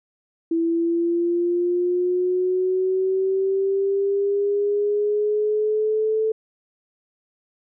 sine linear sweep, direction up, 330 to 440 Hz, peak -18 dBFS, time 0.51-6.32 s, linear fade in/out 5 ms, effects none

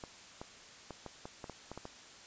clicks, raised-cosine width 1 ms, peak -29 dBFS, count 10, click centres 0.038 / 0.415 / 0.907 / 1.063 / 1.255 / 1.442 / 1.497 / 1.716 / 1.776 / 1.854 s, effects white hiss -54 dBFS RMS until 2.26 s + resampled to 16000 Hz

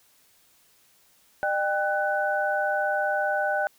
sine tone cluster, 605 / 790 / 1495 Hz, D#5 / G5 / F#6, -49 / +13 / +17 cents, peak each -27 dBFS, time 1.43-3.67 s, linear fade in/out 0 ms, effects white hiss -61 dBFS RMS until 3.78 s

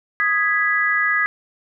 sine chord, G# minor, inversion second, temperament equal, 1244.5 / 1661.2 / 1975.5 Hz, D#6 / G#6 / B6, 0 / 0 / 0 cents, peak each -23 / -19 / -20 dBFS, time 0.2-1.26 s, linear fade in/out 0 ms, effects none

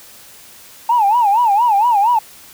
sine tone with vibrato, 880 Hz, A5, in tune, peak -9 dBFS, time 0.89-2.19 s, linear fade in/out 5 ms, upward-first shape sine, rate 4.3 Hz, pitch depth 190 cents each way, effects tanh soft clip ceiling -5 dBFS + white hiss -41 dBFS RMS until 2.53 s

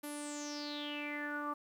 sawtooth tone with low-pass filter sweep, 293.7 Hz, D4, in tune, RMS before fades -41 dBFS, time 0.03-1.54 s, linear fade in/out 10 ms, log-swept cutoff 12000 to 1100 Hz, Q 8.8, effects 11-bit

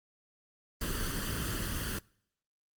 pink noise with comb filter, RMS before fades -34 dBFS, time 0.81-1.99 s, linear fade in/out 5 ms, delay 0.65 ms, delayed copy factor +0.8, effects noise-tail reverb RT60 0.7 s tail -26 dB re dry + Opus 24 kbps

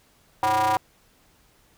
square ring-modulated tone, 110 Hz, A2, in tune, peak -17 dBFS, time 0.43-0.77 s, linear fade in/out 0 ms, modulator 865 Hz, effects pink hiss -60 dBFS RMS until 1.77 s

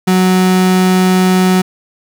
35% pulse tone, 185 Hz, F#3, in tune, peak -6 dBFS, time 0.07-1.62 s, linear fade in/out 10 ms, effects none

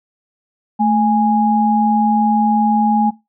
sine tone pair together, 219.3 / 828 Hz, A3 / G#5, -6 / -5 cents, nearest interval octave + major seventh, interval 2301 cents, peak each -14 dBFS, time 0.79-3.11 s, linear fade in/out 20 ms, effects noise-tail reverb RT60 0.2 s tail -18 dB re dry

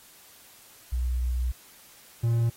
sine / triangle tone pair in turn, 61.74 / 116.55 Hz, B1 / A#2, 0 / 0 cents, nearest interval major seventh, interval 1100 cents, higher second, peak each -24 / -19 dBFS, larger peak second, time 0.92-1.52 / 2.23-2.5 s, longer first, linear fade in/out 10 ms, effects white hiss -53 dBFS RMS until 2.56 s + AAC 48 kbps

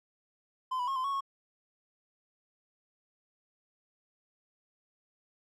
triangle tone with pitch steps, 1028 / 985 / 1082 / 1030 / 1109 / 1097 Hz, C6 / B5 / C#6 / C6 / C#6 / C#6, -31 / -5 / -42 / -28 / 0 / -18 cents, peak -28 dBFS, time 0.71-1.208 s, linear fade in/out 10 ms, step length 83 ms, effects none

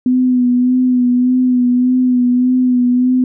sine tone with vibrato, 250.1 Hz, B3, 22 cents sharp, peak -9 dBFS, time 0.06-3.24 s, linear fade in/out 2 ms, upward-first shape sine, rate 1.7 Hz, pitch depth 30 cents each way, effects none

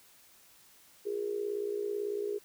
sine tone with amplitude modulation, 410 Hz, G#4, 22 cents flat, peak -28 dBFS, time 1.05-2.39 s, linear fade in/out 20 ms, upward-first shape sine, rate 58.1 Hz, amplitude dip 75%, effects white hiss -60 dBFS RMS until 2.44 s

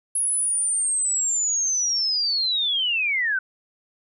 sine linear sweep, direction down, 10590 to 1476 Hz, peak -20 dBFS, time 0.15-3.39 s, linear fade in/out 5 ms, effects none

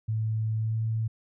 sine tone with pitch glide, 110 to 111.54 Hz, A2 to A2, 0 to +24 cents, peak -25 dBFS, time 0.08-1.08 s, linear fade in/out 10 ms, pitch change +24 cents, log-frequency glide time 0.58-0.77 s, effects none

